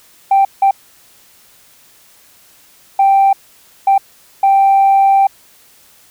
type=tone bursts at uneven times; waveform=sine; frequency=784 Hz; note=G5; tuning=in tune; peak=-5 dBFS; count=5; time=0.31-0.45 / 0.62-0.71 / 2.99-3.33 / 3.87-3.98 / 4.43-5.27 s; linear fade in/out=5 ms; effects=tanh soft clip ceiling -4 dBFS + white hiss -47 dBFS RMS until 6.1 s